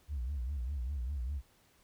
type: tone with vibrato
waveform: sine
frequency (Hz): 66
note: C2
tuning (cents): +16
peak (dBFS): -32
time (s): 0.08-1.42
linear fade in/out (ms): 50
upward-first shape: sine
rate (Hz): 5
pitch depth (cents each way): 200
effects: tanh soft clip ceiling -31 dBFS + pink hiss -67 dBFS RMS until 1.83 s